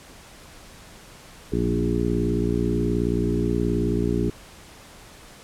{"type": "harmonic tone with a mistuned harmonic", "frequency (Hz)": 58.7, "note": "A#1", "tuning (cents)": 13, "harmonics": [1, 2, 3, 4, 5, 6, 7], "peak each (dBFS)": [-28, -28, -28, -28, -28, -28, -28], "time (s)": [1.52, 4.3], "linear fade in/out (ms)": 5, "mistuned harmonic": 3, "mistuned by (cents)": 19, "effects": ["pink hiss -46 dBFS RMS until 5.43 s", "low-pass 11000 Hz 12 dB/octave"]}